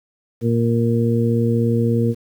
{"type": "harmonic tone", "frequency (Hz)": 116.54, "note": "A#2", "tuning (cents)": 0, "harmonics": [1, 2, 3, 4], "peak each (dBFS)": [-18, -19, -26, -22], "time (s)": [0.41, 2.15], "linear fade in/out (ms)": 50, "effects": ["8-bit"]}